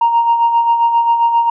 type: tone with tremolo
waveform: sine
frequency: 932.3 Hz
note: A#5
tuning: in tune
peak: -6 dBFS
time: 0.01-1.5 s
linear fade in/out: 5 ms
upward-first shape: sine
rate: 7.5 Hz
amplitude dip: 55%
effects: tanh soft clip ceiling -5 dBFS